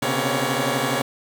10% pulse tone cluster, 128.2 / 140.3 / 239.2 / 268.4 / 564 Hz, C3 / C#3 / A#3 / C4 / C#5, -35 / +21 / +45 / +44 / +30 cents, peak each -19 dBFS, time 0.02-1.02 s, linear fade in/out 5 ms, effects none

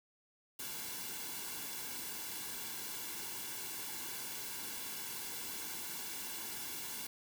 white noise with comb filter, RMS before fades -43 dBFS, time 0.59-7.07 s, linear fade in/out 5 ms, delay 1.6 ms, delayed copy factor -0.65, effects none

